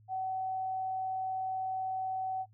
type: tone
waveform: sine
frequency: 756 Hz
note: F#5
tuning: 37 cents sharp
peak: -32 dBFS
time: 0.08-2.46 s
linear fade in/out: 50 ms
effects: noise-tail reverb RT60 0.1 s tail -23 dB re dry + added 107 Hz sine -58 dBFS peak until 2.53 s